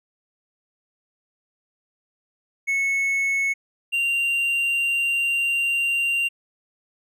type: tone pair in turn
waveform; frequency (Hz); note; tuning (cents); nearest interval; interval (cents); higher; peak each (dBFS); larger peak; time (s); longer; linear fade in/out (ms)
triangle; 2200 / 2772; C#7 / F7; -14 / -14; major third; 400; second; -18; neither; 2.67-3.54 / 3.92-6.29; second; 20
effects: none